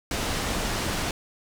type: low-pass noise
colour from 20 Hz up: pink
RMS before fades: -28 dBFS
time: 0.11-1.11 s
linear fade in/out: 2 ms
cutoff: 8600 Hz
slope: 12 dB/octave
effects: none